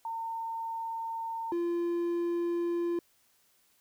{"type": "tone pair in turn", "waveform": ["sine", "triangle"], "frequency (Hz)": [909, 344], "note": ["A#5", "F4"], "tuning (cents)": [-44, -26], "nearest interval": "octave + perfect fourth", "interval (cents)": 1682, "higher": "first", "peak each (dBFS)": [-33, -26], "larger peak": "second", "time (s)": [[0.05, 1.52], [1.52, 2.99]], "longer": "neither", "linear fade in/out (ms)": 2, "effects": ["white hiss -68 dBFS RMS until 3.8 s"]}